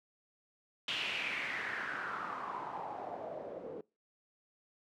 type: noise with low-pass filter sweep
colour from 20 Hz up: white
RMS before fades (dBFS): -40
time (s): 0.88-3.81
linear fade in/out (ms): 2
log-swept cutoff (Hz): 3100 to 450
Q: 4.6
effects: noise-tail reverb RT60 0.3 s tail -25 dB re dry + high-pass 150 Hz 12 dB/octave